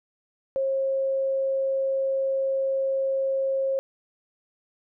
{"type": "tone", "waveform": "sine", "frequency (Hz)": 538, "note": "C5", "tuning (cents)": 48, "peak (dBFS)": -22, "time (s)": [0.56, 3.79], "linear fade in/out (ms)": 0, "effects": []}